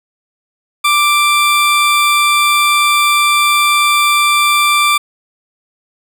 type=tone; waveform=20% pulse; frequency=1177 Hz; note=D6; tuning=3 cents sharp; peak=-4 dBFS; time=0.84-4.98 s; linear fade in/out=10 ms; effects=none